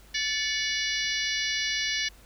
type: harmonic tone with a mistuned harmonic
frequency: 582 Hz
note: D5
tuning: 16 cents flat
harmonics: 3 / 4 / 5 / 6 / 7 / 8 / 9 / 10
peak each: -32 / -33 / -34 / -35 / -35 / -36 / -37 / -37 dBFS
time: 0.14-2.09 s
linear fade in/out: 10 ms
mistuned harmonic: 4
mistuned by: -72 cents
effects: added 50 Hz sine -52 dBFS peak until 2.25 s + pink hiss -56 dBFS RMS until 2.25 s